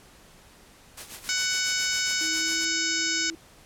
white noise with tremolo, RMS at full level -38 dBFS, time 0.97-2.65 s, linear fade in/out 5 ms, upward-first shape sine, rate 7.3 Hz, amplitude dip 70%
harmonic tone, 745 Hz, F#5, 12 cents sharp, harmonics 2 / 3 / 4 / 5 / 6 / 7 / 8 / 9 / 10, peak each -31 / -32 / -35 / -35 / -36 / -30 / -34 / -33 / -36 dBFS, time 1.29-3.3 s, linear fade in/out 0 ms
sine tone with pitch glide, 320.4 to 327.3 Hz, E4 to E4, -49 to -12 cents, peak -36 dBFS, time 2.21-3.35 s, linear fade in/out 2 ms, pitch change +37 cents, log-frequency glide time 2.32-2.59 s
effects pink hiss -53 dBFS RMS until 3.65 s + low-pass 12000 Hz 12 dB/octave

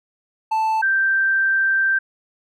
triangle / sine tone pair in turn, 880 / 1568 Hz, A5 / G6, 0 / 0 cents, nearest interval minor seventh, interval 1000 cents, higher second, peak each -15 dBFS, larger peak neither, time 0.51-0.82 / 0.82-1.99 s, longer second, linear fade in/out 10 ms, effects none

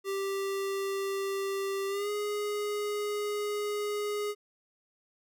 square tone with pitch glide, 392 to 415.1 Hz, G4 to G#4, 0 to -1 cents, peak -31 dBFS, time 0.04-4.35 s, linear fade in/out 50 ms, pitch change +99 cents, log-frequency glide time 1.88-2.1 s, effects none

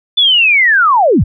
sine linear sweep, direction down, 3520 to 47.34 Hz, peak -6 dBFS, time 0.17-1.24 s, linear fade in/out 10 ms, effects none

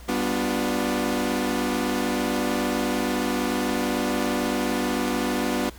sawtooth chord, G dominant seventh, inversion none, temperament equal with one note detuned, 196 / 246.9 / 293.7 / 355.9 Hz, G3 / B3 / D4 / F4, 0 / 0 / 0 / +33 cents, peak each -27 / -22 / -25 / -26 dBFS, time 0.08-5.7 s, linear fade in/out 10 ms, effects added 60 Hz sine -42 dBFS peak until 5.78 s + pink hiss -48 dBFS RMS until 5.78 s

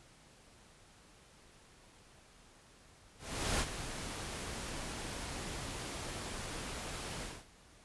pink noise with ADSR envelope, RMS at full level -32 dBFS, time 3.18-7.46 s, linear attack 420 ms, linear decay 51 ms, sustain -10 dB, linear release 240 ms, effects pink hiss -61 dBFS RMS until 7.84 s + resampled to 24000 Hz

